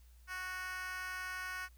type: tone with high-pass filter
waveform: 10% pulse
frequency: 368.7 Hz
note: F#4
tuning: 6 cents flat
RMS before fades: -42 dBFS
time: 0.27-1.69 s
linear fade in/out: 50 ms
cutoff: 1400 Hz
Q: 2.4
effects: added 60 Hz sine -57 dBFS peak until 1.77 s + white hiss -71 dBFS RMS until 1.77 s